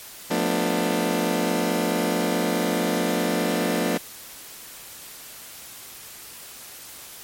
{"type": "chord", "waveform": "20% pulse", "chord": "B half-diminished seventh", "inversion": "second", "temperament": "just", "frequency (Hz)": [177.8, 222.2, 246.9, 296.3], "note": ["F3", "A3", "B3", "D4"], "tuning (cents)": [31, 17, 0, 15], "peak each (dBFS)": -22, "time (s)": [0.3, 3.98], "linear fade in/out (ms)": 10, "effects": ["white hiss -41 dBFS RMS until 7.23 s", "MP3 64 kbps"]}